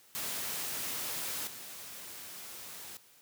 white noise with level steps, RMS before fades -37 / -46 dBFS, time 0.15-2.97 s, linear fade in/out 0 ms, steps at 1.47 s, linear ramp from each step 2 ms, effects white hiss -61 dBFS RMS until 3.21 s + high-pass 80 Hz 12 dB/octave

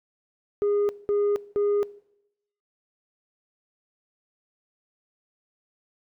sine tone bursts, 409.9 Hz, G#4, 23 cents flat, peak -18 dBFS, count 3, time 0.62-1.83 s, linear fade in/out 0 ms, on 270 ms, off 200 ms, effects noise-tail reverb RT60 0.8 s tail -22 dB re dry + tanh soft clip ceiling -19 dBFS

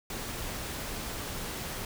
pink noise, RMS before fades -37 dBFS, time 0.1-1.85 s, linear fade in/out 2 ms, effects none

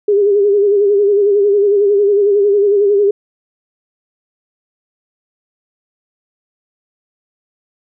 sine tone with vibrato, 405.6 Hz, G#4, 41 cents flat, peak -8 dBFS, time 0.08-3.11 s, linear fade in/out 5 ms, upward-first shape sine, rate 11 Hz, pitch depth 56 cents each way, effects none

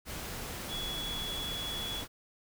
sine tone in noise, 3378 Hz, G#7, 29 cents sharp, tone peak -36 dBFS, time 0.68-2.04 s, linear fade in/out 50 ms, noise pink, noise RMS -40 dBFS, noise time 0.05-2.08 s, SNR +1 dB, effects none

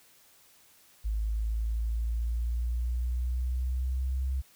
sine linear sweep, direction up, 52.9 to 66.2 Hz, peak -27 dBFS, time 1.04-4.42 s, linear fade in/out 20 ms, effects white hiss -60 dBFS RMS until 4.55 s

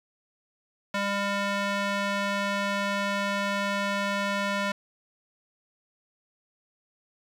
square tone with band-pass filter, 200.6 Hz, G3, 40 cents sharp, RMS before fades -28 dBFS, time 0.94-4.72 s, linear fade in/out 5 ms, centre 1700 Hz, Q 0.69, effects 9-bit

